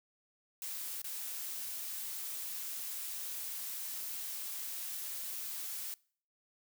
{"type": "noise with dropouts", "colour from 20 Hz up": "blue", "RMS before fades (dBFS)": -41, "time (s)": [0.62, 5.94], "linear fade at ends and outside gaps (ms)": 1, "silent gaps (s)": [1.018, 1.043], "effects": ["noise-tail reverb RT60 0.5 s tail -24 dB re dry"]}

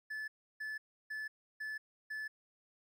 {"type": "tone bursts", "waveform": "triangle", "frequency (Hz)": 1734, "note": "A6", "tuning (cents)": -26, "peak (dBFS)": -37, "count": 5, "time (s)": [0.1, 2.28], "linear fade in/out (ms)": 10, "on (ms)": 180, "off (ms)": 320, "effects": ["13-bit"]}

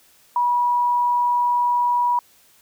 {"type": "tone", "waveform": "sine", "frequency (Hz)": 970, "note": "B5", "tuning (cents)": -31, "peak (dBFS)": -16, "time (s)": [0.36, 2.19], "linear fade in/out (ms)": 2, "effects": ["white hiss -55 dBFS RMS until 2.61 s"]}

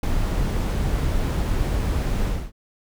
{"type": "noise with ADSR envelope", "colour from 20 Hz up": "brown", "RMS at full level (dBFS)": -19, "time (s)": [0.03, 2.52], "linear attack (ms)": 5, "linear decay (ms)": 30, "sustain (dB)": -3, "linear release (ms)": 250, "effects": []}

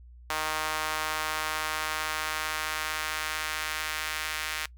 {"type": "tone with high-pass filter sweep", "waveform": "sawtooth", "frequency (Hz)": 155.56, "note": "D#3", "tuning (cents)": 0, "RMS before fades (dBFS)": -32, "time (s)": [0.3, 4.66], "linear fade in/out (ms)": 0, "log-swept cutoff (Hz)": [980, 1800], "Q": 1.2, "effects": ["noise-tail reverb RT60 0.1 s tail -22 dB re dry", "added 60 Hz sine -47 dBFS peak until 4.77 s"]}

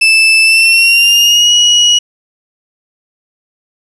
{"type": "tone with pitch glide", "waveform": "35% pulse", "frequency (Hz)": [2637, 2909], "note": ["E7", "F#7"], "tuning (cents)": [0, -30], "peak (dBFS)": -3, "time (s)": [0.01, 1.99], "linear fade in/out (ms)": 10, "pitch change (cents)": 170, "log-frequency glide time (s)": [0.43, 1.52], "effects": ["resampled to 24000 Hz", "7-bit"]}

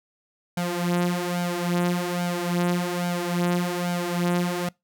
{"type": "tone with flanger", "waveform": "sawtooth", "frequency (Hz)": 175.8, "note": "F3", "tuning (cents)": 12, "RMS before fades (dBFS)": -25, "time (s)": [0.57, 4.69], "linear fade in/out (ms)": 5, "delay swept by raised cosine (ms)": [1.3, 5.8], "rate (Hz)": 1.2, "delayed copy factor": 0.7, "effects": ["noise-tail reverb RT60 0.2 s tail -25 dB re dry"]}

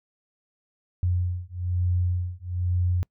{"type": "beating tone pair", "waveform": "sine", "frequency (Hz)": [88.8, 89.9], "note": ["F2", "F#2"], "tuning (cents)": [29, -49], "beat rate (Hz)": 1.1, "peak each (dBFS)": -26, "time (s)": [1.03, 3.03], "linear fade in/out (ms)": 0, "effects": ["noise-tail reverb RT60 0.1 s tail -26 dB re dry"]}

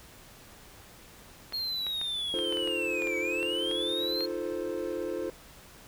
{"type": "clicks", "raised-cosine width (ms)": 0.3, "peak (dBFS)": -24, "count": 12, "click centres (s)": [1.524, 1.867, 2.014, 2.389, 2.525, 2.571, 2.675, 3.021, 3.072, 3.429, 3.713, 4.207]}
{"type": "linear two-way sweep", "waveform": "triangle", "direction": "down then up", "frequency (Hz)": [4279, 2257, 4279], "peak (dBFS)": -29, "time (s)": [1.53, 4.26], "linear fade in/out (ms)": 10, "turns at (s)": 3.18}
{"type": "chord", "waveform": "triangle", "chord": "F dominant seventh", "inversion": "third", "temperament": "equal", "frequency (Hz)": [311.1, 349.2, 440, 523.3], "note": ["Eb4", "F4", "A4", "C5"], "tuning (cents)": [0, 0, 0, 0], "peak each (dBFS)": [-37, -33, -35, -34], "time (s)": [2.34, 5.3], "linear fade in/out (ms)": 0}
{"effects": ["pink hiss -52 dBFS RMS until 5.87 s"]}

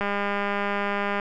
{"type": "click train", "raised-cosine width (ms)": 0.5, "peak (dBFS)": -12, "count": 241, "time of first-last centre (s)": [0.01, 1.198], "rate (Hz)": 202, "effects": []}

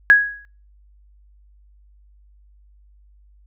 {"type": "tone with exponential decay", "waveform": "sine", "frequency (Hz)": 1661.2, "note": "G#6", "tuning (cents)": 0, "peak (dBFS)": -4, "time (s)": [0.1, 0.45], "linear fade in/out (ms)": 0, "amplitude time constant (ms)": 75, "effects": ["noise-tail reverb RT60 0.4 s tail -25 dB re dry", "added 50 Hz sine -49 dBFS peak until 3.46 s"]}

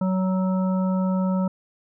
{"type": "harmonic tone", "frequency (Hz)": 187.1, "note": "F#3", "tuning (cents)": 20, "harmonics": [1, 3, 5, 7], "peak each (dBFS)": [-20, -30, -34, -37], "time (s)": [0.01, 1.48], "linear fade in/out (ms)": 5, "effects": []}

